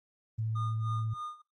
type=tone with vibrato; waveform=sine; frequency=110.8 Hz; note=A2; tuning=13 cents sharp; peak=-30 dBFS; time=0.38-1.14 s; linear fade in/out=10 ms; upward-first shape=square; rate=15 Hz; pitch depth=9 cents each way
type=tone with tremolo; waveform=triangle; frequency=1221 Hz; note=D#6; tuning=33 cents flat; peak=-34 dBFS; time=0.55-1.42 s; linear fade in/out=10 ms; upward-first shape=sine; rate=3.3 Hz; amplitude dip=90%
effects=noise-tail reverb RT60 0.2 s tail -19 dB re dry + Opus 32 kbps